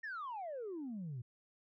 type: exponential sweep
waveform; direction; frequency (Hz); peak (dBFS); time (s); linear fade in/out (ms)
sine; down; 1864.7 to 114.3; -39; 0.03-1.22; 10
effects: tanh soft clip ceiling -38 dBFS